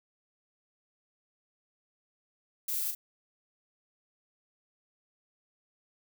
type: noise with echo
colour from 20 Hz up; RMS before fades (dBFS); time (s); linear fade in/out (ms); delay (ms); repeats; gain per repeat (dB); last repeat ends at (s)
violet; -33; 2.68-2.91; 5; 40; 1; -6; 2.95
effects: none